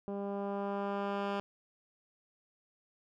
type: tone with low-pass filter sweep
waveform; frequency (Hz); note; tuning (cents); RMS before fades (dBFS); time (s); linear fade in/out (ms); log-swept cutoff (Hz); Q
10% pulse; 200; G3; +35; -36; 0.08-1.4; 0; 500 to 2900; 0.73
effects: none